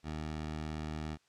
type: tone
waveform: 15% pulse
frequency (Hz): 77.3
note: D#2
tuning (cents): -11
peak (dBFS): -31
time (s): 0.03-1.18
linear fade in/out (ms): 50
effects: white hiss -71 dBFS RMS until 1.28 s + low-pass 6000 Hz 12 dB/octave